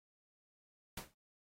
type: noise with exponential decay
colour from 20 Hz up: pink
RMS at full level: -40 dBFS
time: 0.97-1.14 s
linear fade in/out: 5 ms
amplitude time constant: 35 ms
effects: noise-tail reverb RT60 0.1 s tail -25 dB re dry + AAC 48 kbps